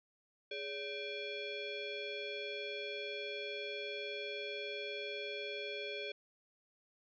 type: tone with frequency modulation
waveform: sine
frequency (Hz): 1396.9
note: F6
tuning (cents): 0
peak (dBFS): -39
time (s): 0.51-6.12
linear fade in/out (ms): 5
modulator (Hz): 982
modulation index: 2.4
effects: none